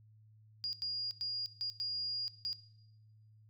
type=tone bursts at uneven times; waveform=sine; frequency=4843 Hz; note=D#8; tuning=48 cents flat; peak=-34 dBFS; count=6; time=0.64-0.73 / 0.82-1.11 / 1.21-1.46 / 1.61-1.7 / 1.8-2.28 / 2.45-2.53 s; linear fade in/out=0 ms; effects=noise-tail reverb RT60 1.0 s tail -17 dB re dry + added 108 Hz sine -59 dBFS peak until 3.49 s